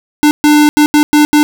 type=tone bursts at uneven times; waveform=square; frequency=298.2 Hz; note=D4; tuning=27 cents sharp; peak=-5 dBFS; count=6; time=0.23-0.31 / 0.44-0.69 / 0.77-0.86 / 0.94-1.03 / 1.13-1.25 / 1.33-1.43 s; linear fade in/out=0 ms; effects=none